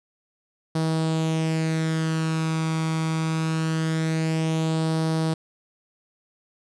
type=tone with flanger; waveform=sawtooth; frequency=160.3 Hz; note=E3; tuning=48 cents flat; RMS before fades=-24 dBFS; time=0.75-5.34 s; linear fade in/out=5 ms; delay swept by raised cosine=0.21 to 0.87 ms; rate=0.23 Hz; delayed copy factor=+0.5; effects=resampled to 22050 Hz